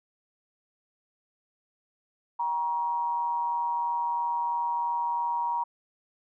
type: tone with amplitude modulation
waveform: sine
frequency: 948 Hz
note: A#5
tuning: 29 cents sharp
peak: -23 dBFS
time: 2.39-5.64 s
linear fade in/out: 10 ms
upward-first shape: sine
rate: 163 Hz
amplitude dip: 55%
effects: none